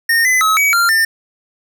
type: tone with pitch steps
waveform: square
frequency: 1839 / 2019 / 1284 / 2270 / 1387 / 1799 Hz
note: A#6 / B6 / E6 / C#7 / F6 / A6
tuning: -24 / +38 / -46 / +41 / -12 / +38 cents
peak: -11 dBFS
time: 0.09-1.05 s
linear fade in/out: 5 ms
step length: 160 ms
effects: none